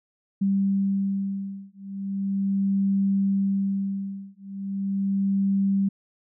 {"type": "beating tone pair", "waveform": "sine", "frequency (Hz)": [196, 196.38], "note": ["G3", "G3"], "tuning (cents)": [0, 3], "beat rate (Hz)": 0.38, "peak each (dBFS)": -25, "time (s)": [0.41, 5.89], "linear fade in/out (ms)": 10, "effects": []}